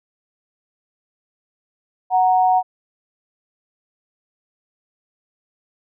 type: tone pair together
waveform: sine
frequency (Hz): 740 / 932.3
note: F#5 / A#5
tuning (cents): 0 / 0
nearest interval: major third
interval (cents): 400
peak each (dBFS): -13 / -20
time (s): 2.1-2.63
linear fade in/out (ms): 50
effects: none